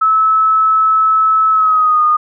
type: tone with pitch glide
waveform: sine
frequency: 1300 to 1227.7 Hz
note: E6 to D#6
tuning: -24 to -24 cents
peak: -8 dBFS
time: 0.01-2.17 s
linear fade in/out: 10 ms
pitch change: -100 cents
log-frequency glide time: 1.51-2.03 s
effects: none